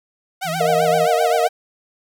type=tone with vibrato; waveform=sawtooth; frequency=698.5 Hz; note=F5; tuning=in tune; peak=-18 dBFS; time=0.41-1.49 s; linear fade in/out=20 ms; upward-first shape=sine; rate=7.7 Hz; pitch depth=190 cents each way
type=tone; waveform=sine; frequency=164.81 Hz; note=E3; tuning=in tune; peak=-26 dBFS; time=0.44-1.08 s; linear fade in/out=50 ms
type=chord; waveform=sine; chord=Bb suspended fourth; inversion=none; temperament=equal with one note detuned; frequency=466.2 / 622.3 / 710.3 Hz; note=Bb4 / Eb5 / F5; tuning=0 / 0 / +29 cents; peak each=-20 / -19 / -18 dBFS; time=0.6-1.48 s; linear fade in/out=10 ms
effects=none